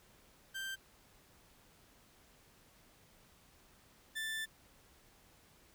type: tone pair in turn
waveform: 30% pulse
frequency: 1568 / 1766.6 Hz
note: G6 / A6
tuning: 0 / +6 cents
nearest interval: major second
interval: 206 cents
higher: second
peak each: -37 / -35 dBFS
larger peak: second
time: 0.54-0.76 / 4.15-4.46 s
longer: second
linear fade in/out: 20 ms
effects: pink hiss -65 dBFS RMS until 5.74 s